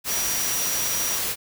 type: tone in noise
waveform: sine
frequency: 5790 Hz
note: F#8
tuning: 38 cents flat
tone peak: -27 dBFS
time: 0.07-1.2 s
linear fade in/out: 50 ms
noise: white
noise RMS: -26 dBFS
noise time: 0.04-1.36 s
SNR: -4 dB
effects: none